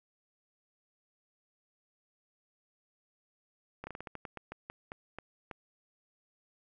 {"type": "slowing click train", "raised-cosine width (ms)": 0.5, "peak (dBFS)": -26, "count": 14, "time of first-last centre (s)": [3.84, 5.512], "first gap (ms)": 30, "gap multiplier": 1.22, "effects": []}